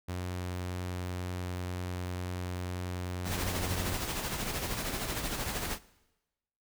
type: tone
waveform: sawtooth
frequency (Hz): 90.2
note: F#2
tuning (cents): -44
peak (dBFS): -30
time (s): 0.08-3.96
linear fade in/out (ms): 10
type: noise with tremolo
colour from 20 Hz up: pink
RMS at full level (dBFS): -33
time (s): 3.24-5.79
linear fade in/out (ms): 50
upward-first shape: sine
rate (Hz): 13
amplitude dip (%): 45
effects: noise-tail reverb RT60 1.0 s tail -20 dB re dry